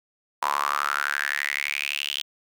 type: tone with high-pass filter sweep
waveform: sawtooth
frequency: 71.7 Hz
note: D2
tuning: 41 cents flat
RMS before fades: -27 dBFS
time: 0.42-2.22 s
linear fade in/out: 5 ms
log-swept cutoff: 970 to 3200 Hz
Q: 7
effects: none